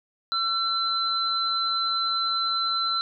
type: tone pair together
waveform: sine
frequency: 1350 / 4045 Hz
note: E6 / B7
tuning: +41 / +41 cents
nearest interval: octave + perfect fifth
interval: 1900 cents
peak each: -26 / -25 dBFS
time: 0.32-3.01 s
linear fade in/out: 0 ms
effects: none